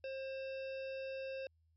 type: harmonic tone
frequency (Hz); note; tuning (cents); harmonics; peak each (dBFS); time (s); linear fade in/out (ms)
533; C5; +32; 1 / 3 / 5 / 7 / 9 / 10; -41 / -56 / -51 / -62 / -64 / -64; 0.04-1.47; 2
effects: added 81 Hz sine -70 dBFS peak until 1.76 s